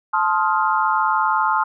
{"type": "chord", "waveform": "sine", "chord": "F dominant seventh", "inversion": "first", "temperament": "just", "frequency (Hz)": [873.1, 1047.7, 1257.2, 1396.9], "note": ["A5", "C6", "Eb6", "F6"], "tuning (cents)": [-14, 2, 18, 0], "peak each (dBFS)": [-20, -21, -22, -23], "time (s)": [0.13, 1.64], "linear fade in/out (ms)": 10, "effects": []}